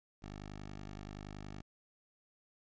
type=tone; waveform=10% pulse; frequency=50.6 Hz; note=G#1; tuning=44 cents flat; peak=-37 dBFS; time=0.22-1.62 s; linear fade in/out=10 ms; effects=resampled to 16000 Hz + 12-bit